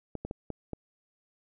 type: clicks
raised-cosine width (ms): 2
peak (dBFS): -22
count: 5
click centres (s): 0.153 / 0.25 / 0.311 / 0.503 / 0.733
effects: none